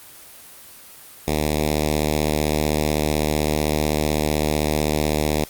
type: tone with notch filter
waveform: 5% pulse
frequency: 75.8 Hz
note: D#2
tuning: 45 cents flat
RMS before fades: -21 dBFS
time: 1.28-5.44 s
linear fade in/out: 0 ms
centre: 1300 Hz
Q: 0.77
effects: white hiss -43 dBFS RMS until 5.49 s + Opus 24 kbps